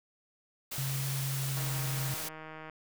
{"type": "noise", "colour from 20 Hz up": "white", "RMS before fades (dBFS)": -38, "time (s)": [0.71, 2.29], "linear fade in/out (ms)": 10}
{"type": "tone with pitch glide", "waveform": "sine", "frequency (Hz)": [135.1, 133.78], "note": ["C#3", "C3"], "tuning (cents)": [-44, 39], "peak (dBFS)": -32, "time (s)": [0.78, 2.14], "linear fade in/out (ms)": 2, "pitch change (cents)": -17, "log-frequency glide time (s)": [1.23, 1.88]}
{"type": "click train", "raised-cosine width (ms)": 0.5, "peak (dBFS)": -30, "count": 178, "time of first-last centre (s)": [1.57, 2.697], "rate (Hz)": 157}
{"effects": []}